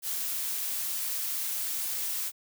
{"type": "noise with amplitude modulation", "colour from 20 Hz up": "blue", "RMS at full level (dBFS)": -31, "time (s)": [0.02, 2.32], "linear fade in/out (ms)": 50, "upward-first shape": "sine", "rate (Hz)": 296, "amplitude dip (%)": 25, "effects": []}